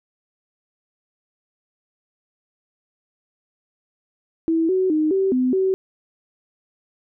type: tone with pitch steps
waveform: sine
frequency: 326.4 / 374.3 / 309.1 / 385 / 254.3 / 379.9 Hz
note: E4 / F#4 / D#4 / G4 / C4 / F#4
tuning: -17 / +20 / -11 / -31 / -49 / +46 cents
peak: -16 dBFS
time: 4.48-5.74 s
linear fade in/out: 0 ms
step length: 210 ms
effects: none